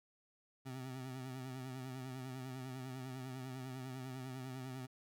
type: tone with vibrato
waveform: 25% pulse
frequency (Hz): 129.7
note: C3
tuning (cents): -15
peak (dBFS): -40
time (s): 0.65-4.87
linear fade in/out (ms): 20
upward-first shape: triangle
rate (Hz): 10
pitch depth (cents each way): 62
effects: none